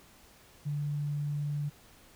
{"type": "tone", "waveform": "sine", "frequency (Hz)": 146.2, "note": "D3", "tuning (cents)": -7, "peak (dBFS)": -30, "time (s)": [0.65, 1.7], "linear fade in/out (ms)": 20, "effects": ["pink hiss -58 dBFS RMS until 2.15 s"]}